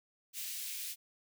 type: high-pass noise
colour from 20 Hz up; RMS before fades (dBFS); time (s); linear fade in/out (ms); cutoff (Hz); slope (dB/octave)
white; -41; 0.33-0.96; 50; 2200; 24
effects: none